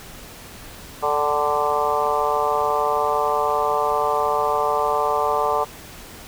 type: harmonic tone with a mistuned harmonic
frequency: 146.83 Hz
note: D3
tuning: in tune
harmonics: 3 / 4 / 5 / 6 / 7 / 8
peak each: -25 / -25 / -25 / -25 / -25 / -25 dBFS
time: 1.02-5.65 s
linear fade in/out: 20 ms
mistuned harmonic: 5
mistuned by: +47 cents
effects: pink hiss -40 dBFS RMS until 6.27 s